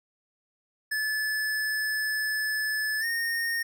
square tone with pitch glide, 1731 to 1844.6 Hz, A6 to A#6, -29 to -19 cents, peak -27 dBFS, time 0.91-3.63 s, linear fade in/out 10 ms, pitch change +110 cents, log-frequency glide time 3-3.05 s, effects none

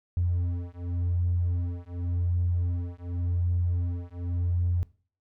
triangle beating tone pair, 87.31 / 88.2 Hz, F2 / F2, 0 / +18 cents, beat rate 0.89 Hz, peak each -25 dBFS, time 0.17-4.83 s, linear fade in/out 0 ms, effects noise-tail reverb RT60 0.4 s tail -21 dB re dry + tanh soft clip ceiling -19 dBFS

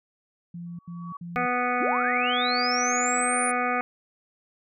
sine tone bursts, 172.2 Hz, F3, 24 cents flat, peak -34 dBFS, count 3, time 0.54-1.46 s, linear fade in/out 5 ms, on 250 ms, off 85 ms
sine tone with exponential growth, 1129 Hz, C#6, 31 cents sharp, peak -33 dBFS, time 0.66-1.17 s, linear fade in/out 5 ms, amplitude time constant 110 ms
harmonic tone, 246.9 Hz, B3, in tune, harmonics 1 / 2 / 3 / 5 / 6 / 7 / 8 / 9 / 10, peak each -32 / -32 / -28 / -28 / -33 / -38 / -38 / -32 / -38 dBFS, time 1.36-3.81 s, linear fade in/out 0 ms
sine linear sweep, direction up, 178.4 to 9800 Hz, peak -27 dBFS, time 1.8-3.52 s, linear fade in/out 20 ms
effects none

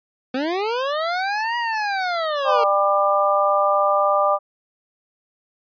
25% pulse linear two-way sweep, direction up then down, 246.9 to 962 to 452.7 Hz, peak -17 dBFS, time 0.34-2.64 s, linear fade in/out 5 ms, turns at 1.57 s
harmonic tone, 198.7 Hz, G3, 24 cents sharp, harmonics 3 / 4 / 5 / 6, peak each -19 / -22 / -27 / -19 dBFS, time 2.44-4.39 s, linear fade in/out 50 ms
effects resampled to 11025 Hz

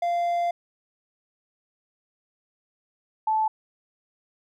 triangle / sine tone pair in turn, 693 / 872.2 Hz, F5 / A5, -14 / -15 cents, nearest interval major third, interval 399 cents, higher second, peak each -20 dBFS, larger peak neither, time 0.02-0.51 / 3.27-3.48 s, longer first, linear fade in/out 5 ms, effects none

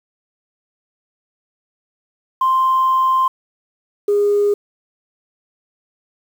sine tone pair in turn, 1046.5 / 409.6 Hz, C6 / G#4, 0 / -24 cents, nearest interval octave + major third, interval 1624 cents, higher first, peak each -11 dBFS, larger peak neither, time 2.41-3.28 / 4.08-4.54 s, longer first, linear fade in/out 5 ms, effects tanh soft clip ceiling -8 dBFS + 7-bit

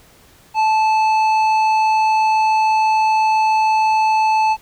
sine tone with tanh clipping, 873 Hz, A5, 14 cents flat, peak -14 dBFS, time 0.54-4.57 s, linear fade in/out 50 ms, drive 10 dB, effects pink hiss -49 dBFS RMS until 4.61 s

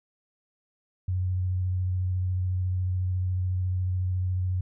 sine tone with vibrato, 91.8 Hz, F#2, 13 cents flat, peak -24 dBFS, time 1.08-4.61 s, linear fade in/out 5 ms, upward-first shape square, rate 14 Hz, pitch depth 13 cents each way, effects none

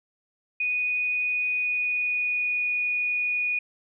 sine tone with pitch glide, 2478 to 2462 Hz, D#7 to D#7, -8 to -19 cents, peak -23 dBFS, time 0.6-3.59 s, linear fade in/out 5 ms, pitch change -11 cents, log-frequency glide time 1.26-2.72 s, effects none

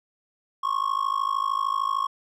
triangle tone with amplitude modulation, 1094 Hz, C#6, 23 cents flat, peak -17 dBFS, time 0.63-2.07 s, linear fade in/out 10 ms, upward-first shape sine, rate 53.2 Hz, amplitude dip 95%, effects none

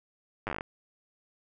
slowing click train, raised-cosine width 0.5 ms, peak -18 dBFS, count 10, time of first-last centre 0.47-0.609 s, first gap 9 ms, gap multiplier 1.13, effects none

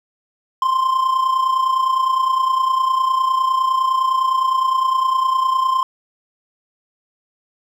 triangle tone with amplitude modulation, 1046.5 Hz, C6, in tune, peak -10 dBFS, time 0.62-5.83 s, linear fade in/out 2 ms, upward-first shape sine, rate 29.8 Hz, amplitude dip 60%, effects none

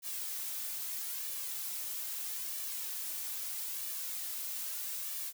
blue noise with flanger, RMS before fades -39 dBFS, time 0.02-5.33 s, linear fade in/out 50 ms, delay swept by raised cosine 1.7 to 3.4 ms, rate 0.78 Hz, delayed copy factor +0.5, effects none

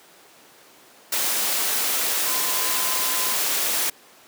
sine tone in noise, 1024 Hz, C6, 38 cents flat, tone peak -33 dBFS, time 2.26-3.35 s, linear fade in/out 5 ms, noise white, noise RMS -23 dBFS, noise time 1.12-3.9 s, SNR -13 dB, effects pink hiss -50 dBFS RMS until 4.27 s + high-pass 300 Hz 12 dB/octave

